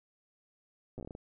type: slowing click train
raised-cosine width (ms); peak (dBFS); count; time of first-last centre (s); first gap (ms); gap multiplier
2; -30; 9; 0.98-1.151; 8; 1.27
effects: none